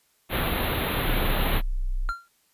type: band-stop noise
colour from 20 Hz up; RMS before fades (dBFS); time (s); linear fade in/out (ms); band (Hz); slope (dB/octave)
pink; -26; 0.29-1.62; 50; 4000 to 11000; 96
type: tone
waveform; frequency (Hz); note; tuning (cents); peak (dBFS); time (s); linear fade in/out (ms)
sine; 31.49; B0; +35; -23; 1.03-2.13; 50
type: tone with exponential decay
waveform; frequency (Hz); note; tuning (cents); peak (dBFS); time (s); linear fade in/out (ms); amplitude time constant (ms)
triangle; 1379; F6; -22; -21; 2.09-2.28; 0; 41
effects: white hiss -66 dBFS RMS until 2.53 s + resampled to 32000 Hz